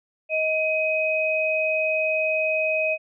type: tone pair together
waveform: sine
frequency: 630 / 2520 Hz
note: D#5 / D#7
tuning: +21 / +21 cents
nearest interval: 2 octaves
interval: 2400 cents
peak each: -23 dBFS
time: 0.29-2.98 s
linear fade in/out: 50 ms
effects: none